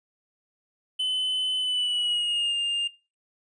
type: tone with pitch glide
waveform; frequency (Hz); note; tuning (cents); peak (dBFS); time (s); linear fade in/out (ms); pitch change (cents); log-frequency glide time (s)
triangle; 3028 to 2809; F#7 to F7; +39 to +9; -22; 0.99-2.88; 10; -130; 1.58-2.56
effects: noise-tail reverb RT60 0.3 s tail -20 dB re dry + resampled to 22050 Hz